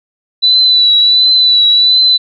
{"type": "tone with vibrato", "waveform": "sine", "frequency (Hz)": 3971, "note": "B7", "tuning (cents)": 9, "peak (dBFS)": -5, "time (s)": [0.42, 2.18], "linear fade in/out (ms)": 20, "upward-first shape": "triangle", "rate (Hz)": 1.4, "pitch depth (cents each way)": 40, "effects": []}